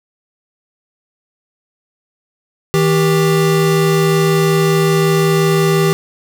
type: tone pair together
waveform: square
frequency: 159.8 / 393.9 Hz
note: D#3 / G4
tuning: +47 / +8 cents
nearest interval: octave + major third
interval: 1561 cents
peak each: -14 dBFS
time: 2.74-5.93 s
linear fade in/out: 0 ms
effects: none